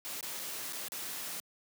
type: noise with dropouts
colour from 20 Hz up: white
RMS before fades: -40 dBFS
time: 0.05-1.4 s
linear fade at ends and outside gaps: 0 ms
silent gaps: 0.209-0.228 / 0.393-0.397 / 0.725-0.731 / 0.883-0.92 s
effects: high-pass 150 Hz 12 dB/octave